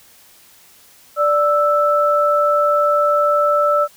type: tone pair together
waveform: sine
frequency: 587.3 / 1320 Hz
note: D5 / E6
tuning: 0 / +2 cents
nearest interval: octave + major second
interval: 1402 cents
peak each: -15 dBFS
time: 1.16-3.88 s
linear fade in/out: 50 ms
effects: white hiss -48 dBFS RMS until 3.96 s